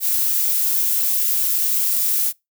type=noise; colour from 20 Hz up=violet; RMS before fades=-19 dBFS; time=0-2.33 s; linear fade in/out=50 ms; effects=noise-tail reverb RT60 0.2 s tail -24 dB re dry